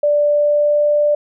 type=tone with pitch glide; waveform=sine; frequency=587.3 to 590.7 Hz; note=D5 to D5; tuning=0 to +10 cents; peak=-11 dBFS; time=0.03-1.15 s; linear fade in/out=5 ms; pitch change=+10 cents; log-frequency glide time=0.24-0.84 s; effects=none